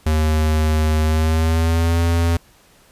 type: tone with pitch glide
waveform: square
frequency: 77.78 to 84.33 Hz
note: D#2 to E2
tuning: 0 to +40 cents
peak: -15 dBFS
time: 0.06-2.37 s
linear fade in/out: 5 ms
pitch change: +140 cents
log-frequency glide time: 1.02-2 s
effects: pink hiss -52 dBFS RMS until 2.91 s + resampled to 32000 Hz